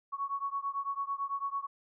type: beating tone pair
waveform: sine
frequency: 1109 / 1118 Hz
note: C#6 / C#6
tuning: 0 / +14 cents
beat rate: 9 Hz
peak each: -35 / -36 dBFS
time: 0.12-1.67 s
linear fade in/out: 20 ms
effects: none